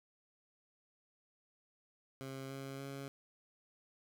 15% pulse tone with pitch steps, 134.3 / 136.1 / 137.9 Hz, C3 / C#3 / C#3, +46 / -31 / -9 cents, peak -37 dBFS, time 2.21-3.08 s, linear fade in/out 0 ms, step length 290 ms, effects none

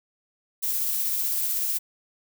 violet noise with tremolo, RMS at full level -25 dBFS, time 0.62-1.79 s, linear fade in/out 20 ms, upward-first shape triangle, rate 16 Hz, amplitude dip 25%, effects none

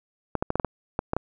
clicks, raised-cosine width 1 ms, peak -10 dBFS, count 9, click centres 0.353 / 0.425 / 0.504 / 0.556 / 0.598 / 0.647 / 0.991 / 1.134 / 1.166 s, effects none

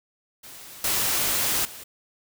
white noise with level steps, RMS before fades -43 / -24 / -41 dBFS, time 0.43-1.84 s, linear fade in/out 10 ms, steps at 0.84 / 1.65 s, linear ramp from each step 2 ms, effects none

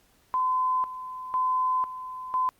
sine tone with tremolo, 1021 Hz, C6, 43 cents flat, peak -22 dBFS, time 0.34-2.49 s, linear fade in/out 0 ms, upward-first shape square, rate 1 Hz, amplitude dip 75%, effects pink hiss -63 dBFS RMS until 2.59 s + Opus 48 kbps

